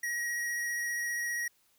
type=tone with vibrato; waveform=square; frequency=1900 Hz; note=A#6; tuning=33 cents sharp; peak=-32 dBFS; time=0.03-1.48 s; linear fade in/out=5 ms; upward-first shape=square; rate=15 Hz; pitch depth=9 cents each way; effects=white hiss -69 dBFS RMS until 1.78 s